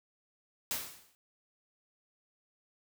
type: noise with exponential decay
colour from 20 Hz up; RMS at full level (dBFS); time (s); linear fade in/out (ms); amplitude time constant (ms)
white; -32; 0.71-1.15; 0; 95
effects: none